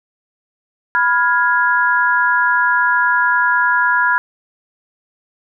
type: chord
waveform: sine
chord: F diminished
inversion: second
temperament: equal with one note detuned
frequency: 987.8 / 1411.5 / 1661.2 Hz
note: Cb6 / F6 / Ab6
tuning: 0 / +18 / 0 cents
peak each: -16 dBFS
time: 0.95-4.18 s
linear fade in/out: 0 ms
effects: none